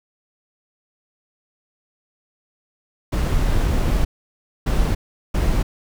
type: noise bursts at uneven times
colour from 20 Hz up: brown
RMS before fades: -18 dBFS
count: 3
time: 3.12-4.05 / 4.66-4.95 / 5.34-5.63 s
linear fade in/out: 10 ms
effects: none